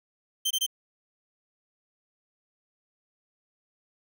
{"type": "tone bursts", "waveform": "sawtooth", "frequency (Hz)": 3121, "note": "G7", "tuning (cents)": -8, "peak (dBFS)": -21, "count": 3, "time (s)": [0.45, 0.665], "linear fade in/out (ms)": 10, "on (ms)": 57, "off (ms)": 22, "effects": []}